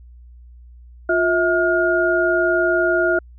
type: tone cluster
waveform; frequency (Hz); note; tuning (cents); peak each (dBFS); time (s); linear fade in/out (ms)
sine; 352.9 / 649 / 1423; F4 / E5 / F6; +18 / -27 / +32; -19; 1.09-3.19; 5
effects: added 60 Hz sine -40 dBFS peak until 3.38 s